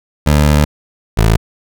20% pulse tone pair in turn, 74.2 / 54.57 Hz, D2 / A1, +18 / -14 cents, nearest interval perfect fourth, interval 532 cents, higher first, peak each -3 dBFS, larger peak neither, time 0.26-0.65 / 1.17-1.37 s, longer first, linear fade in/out 10 ms, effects none

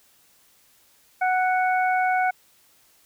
harmonic tone, 740 Hz, F#5, in tune, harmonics 1 / 2 / 3, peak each -20 / -26 / -30 dBFS, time 1.21-2.31 s, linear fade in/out 10 ms, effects white hiss -59 dBFS RMS until 3.05 s

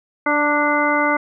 harmonic tone with a mistuned harmonic, 293.7 Hz, D4, in tune, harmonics 1 / 2 / 3 / 4 / 5 / 7, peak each -22 / -22 / -22 / -22 / -22 / -22 dBFS, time 0.26-1.17 s, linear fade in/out 5 ms, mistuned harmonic 3, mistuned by +18 cents, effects none

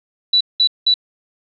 sine tone bursts, 3951 Hz, B7, in tune, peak -10 dBFS, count 3, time 0.33-0.941 s, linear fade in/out 5 ms, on 77 ms, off 190 ms, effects none

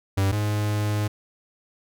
45% pulse tone pair in turn, 97.5 / 104.79 Hz, G2 / G#2, -9 / +16 cents, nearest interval minor second, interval 125 cents, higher second, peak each -19 / -22 dBFS, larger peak first, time 0.17-0.32 / 0.32-1.08 s, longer second, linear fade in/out 10 ms, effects none

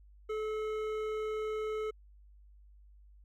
sine tone with hard clipping, 431.9 Hz, A4, 32 cents flat, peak -35 dBFS, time 0.29-1.91 s, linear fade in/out 10 ms, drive 11 dB, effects added 50 Hz sine -55 dBFS peak until 3.24 s

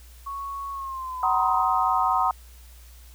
sine tone with pitch glide, 1108.7 to 976.4 Hz, C#6 to B5, 0 to -20 cents, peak -30 dBFS, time 0.26-1.63 s, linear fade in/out 10 ms, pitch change -220 cents, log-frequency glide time 0.72-1.37 s
sine chord, C half-diminished seventh, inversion second, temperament just, 753.5 / 941.9 / 1046.5 / 1255.8 Hz, Gb5 / Bb5 / C6 / Eb6, +31 / +18 / 0 / +16 cents, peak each -25 dBFS, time 1.23-2.31 s, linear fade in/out 2 ms
effects added 60 Hz sine -45 dBFS peak until 3.14 s + white hiss -54 dBFS RMS until 3.14 s

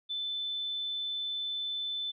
sine tone, 3520 Hz, A7, in tune, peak -32 dBFS, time 0.09-2.12 s, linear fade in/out 20 ms, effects none

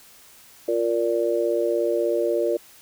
sine chord, Bb major, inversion second, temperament just, 349.6 / 466.2 / 582.7 Hz, F4 / Bb4 / D5, +2 / 0 / -14 cents, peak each -24 dBFS, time 0.68-2.57 s, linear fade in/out 5 ms, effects white hiss -50 dBFS RMS until 2.81 s

